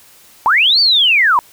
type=linear two-way sweep; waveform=sine; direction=up then down; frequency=838 to 4660 to 921 Hz; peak=-8 dBFS; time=0.46-1.39 s; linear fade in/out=0 ms; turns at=0.8 s; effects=white hiss -45 dBFS RMS until 1.52 s